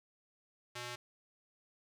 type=tone with band-pass filter; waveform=square; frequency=121.9 Hz; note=B2; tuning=22 cents flat; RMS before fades=-44 dBFS; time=0.75-0.96 s; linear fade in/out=10 ms; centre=3400 Hz; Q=0.53; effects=none